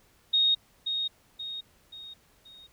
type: tone with echo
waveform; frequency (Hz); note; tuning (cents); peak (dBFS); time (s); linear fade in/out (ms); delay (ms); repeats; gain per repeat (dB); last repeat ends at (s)
sine; 3729; A#7; 0; -20; 0.33-0.55; 10; 530; 4; -7; 2.67
effects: pink hiss -63 dBFS RMS until 2.72 s